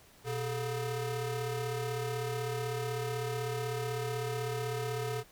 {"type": "ring-modulated tone", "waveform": "35% pulse", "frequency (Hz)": 280, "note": "C#4", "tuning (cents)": 18, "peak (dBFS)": -28, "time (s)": [0.24, 5.24], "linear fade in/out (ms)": 50, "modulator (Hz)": 158, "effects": ["pink hiss -59 dBFS RMS until 5.31 s"]}